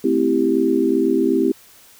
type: chord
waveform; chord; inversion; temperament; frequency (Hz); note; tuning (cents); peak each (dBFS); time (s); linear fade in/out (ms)
sine; A minor seventh; none; equal; 220 / 261.6 / 329.6 / 392; A3 / C4 / E4 / G4; 0 / 0 / 0 / 0; -25 / -19 / -19 / -19; 0.04-1.52; 5
effects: white hiss -48 dBFS RMS until 1.99 s